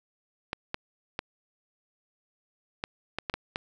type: clicks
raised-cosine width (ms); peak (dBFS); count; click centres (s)
0.3; -14; 8; 0.531 / 0.744 / 1.191 / 2.839 / 3.186 / 3.298 / 3.34 / 3.559
effects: none